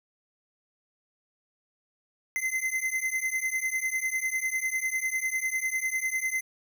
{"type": "beating tone pair", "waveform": "square", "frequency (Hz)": [2055, 2065], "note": ["C7", "C7"], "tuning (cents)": [-32, -23], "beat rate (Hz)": 10, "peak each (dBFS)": -31, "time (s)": [2.36, 6.41], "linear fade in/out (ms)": 0, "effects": []}